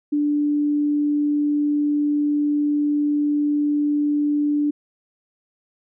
sine tone, 293.7 Hz, D4, in tune, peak -17 dBFS, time 0.12-4.71 s, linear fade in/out 10 ms, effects none

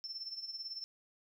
sine tone with tremolo, 5350 Hz, E8, 25 cents sharp, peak -38 dBFS, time 0.04-0.84 s, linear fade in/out 0 ms, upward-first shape sine, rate 18 Hz, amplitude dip 70%, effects 12-bit

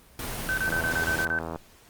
pink noise, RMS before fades -33 dBFS, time 0.19-1.25 s, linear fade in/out 2 ms
sine tone bursts, 1534 Hz, G6, 38 cents flat, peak -24 dBFS, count 8, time 0.49-1.388 s, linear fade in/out 0 ms, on 86 ms, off 30 ms
click train, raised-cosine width 1 ms, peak -19 dBFS, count 73, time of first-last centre 0.68-1.559 s, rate 81.9 Hz
effects pink hiss -55 dBFS RMS until 1.89 s + Opus 32 kbps

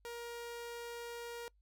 sawtooth tone, 472 Hz, A#4, 22 cents sharp, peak -39 dBFS, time 0.05-1.48 s, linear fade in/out 0 ms, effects noise-tail reverb RT60 0.1 s tail -24 dB re dry + added 50 Hz sine -67 dBFS peak until 1.61 s

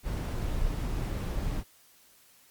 brown noise, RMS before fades -31 dBFS, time 0.03-1.64 s, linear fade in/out 50 ms, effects white hiss -60 dBFS RMS until 2.5 s + Opus 48 kbps

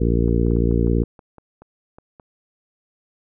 harmonic tone, 57.9 Hz, A#1, 11 cents flat, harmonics 1 / 2 / 3 / 4 / 5 / 6 / 7 / 8, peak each -19 / -22 / -24 / -25 / -26 / -27 / -27 / -28 dBFS, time 0-1.04 s, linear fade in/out 10 ms
clicks, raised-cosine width 1 ms, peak -29 dBFS, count 12, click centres 0.282 / 0.466 / 0.51 / 0.565 / 0.714 / 0.872 / 1.033 / 1.192 / 1.383 / 1.62 / 1.985 / 2.198 s
effects none

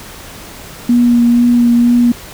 sine tone with vibrato, 239.3 Hz, A#3, 46 cents sharp, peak -6 dBFS, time 0.89-2.12 s, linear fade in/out 5 ms, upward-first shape sine, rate 2.1 Hz, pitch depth 15 cents each way, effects pink hiss -32 dBFS RMS until 2.33 s

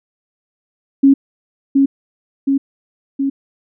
sine tone with echo, 274.4 Hz, C#4, 17 cents flat, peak -5 dBFS, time 1.03-1.14 s, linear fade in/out 10 ms, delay 720 ms, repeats 3, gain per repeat -3 dB, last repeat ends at 3.3 s, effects none

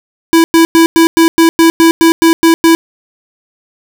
square tone bursts, 329.6 Hz, E4, in tune, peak -4 dBFS, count 12, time 0.33-2.75 s, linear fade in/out 0 ms, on 110 ms, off 100 ms, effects none

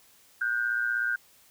sine tone pair together, 1451.8 / 1568 Hz, F#6 / G6, -33 / 0 cents, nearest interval minor second, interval 133 cents, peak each -28 dBFS, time 0.41-1.16 s, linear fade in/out 5 ms, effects white hiss -59 dBFS RMS until 1.5 s

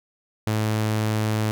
sawtooth tone, 108.3 Hz, A2, 27 cents flat, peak -17 dBFS, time 0.47-1.51 s, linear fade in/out 0 ms, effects none

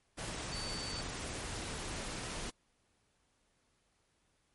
sine tone in noise, 4547 Hz, C#8, 43 cents sharp, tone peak -42 dBFS, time 0.51-1.02 s, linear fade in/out 20 ms, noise pink, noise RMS -41 dBFS, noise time 0.17-2.51 s, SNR -4 dB, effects pink hiss -75 dBFS RMS until 4.54 s + MP3 48 kbps

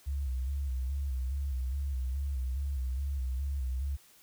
sine tone with vibrato, 66.7 Hz, C2, 34 cents sharp, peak -30 dBFS, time 0.06-3.97 s, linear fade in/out 20 ms, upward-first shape square, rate 2.4 Hz, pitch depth 77 cents each way, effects white hiss -60 dBFS RMS until 4.22 s

